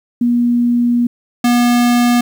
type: tone pair in turn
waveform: sine / square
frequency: 240.1 / 241.6 Hz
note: B3 / B3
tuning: -49 / -38 cents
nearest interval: unison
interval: 11 cents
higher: second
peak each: -10 dBFS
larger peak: neither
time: 0.21-1.07 / 1.44-2.21 s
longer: first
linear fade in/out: 5 ms
effects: 8-bit